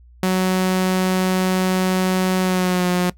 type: tone with pitch glide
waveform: sawtooth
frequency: 185.8 to 179.47 Hz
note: F#3 to F3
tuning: +7 to +47 cents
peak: -12 dBFS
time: 0.23-3.1 s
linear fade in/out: 2 ms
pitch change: -60 cents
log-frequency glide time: 2.41-2.9 s
effects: noise-tail reverb RT60 0.1 s tail -20 dB re dry + added 60 Hz sine -44 dBFS peak until 3.17 s